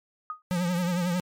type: tone with exponential decay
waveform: sine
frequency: 1244.5 Hz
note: D#6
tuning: in tune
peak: -27 dBFS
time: 0.3-0.42 s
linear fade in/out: 1 ms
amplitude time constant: 26 ms
type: tone with vibrato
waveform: square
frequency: 176.9 Hz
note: F3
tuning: 23 cents sharp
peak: -25 dBFS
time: 0.51-1.2 s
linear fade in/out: 0 ms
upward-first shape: triangle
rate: 11 Hz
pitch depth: 83 cents each way
effects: MP3 64 kbps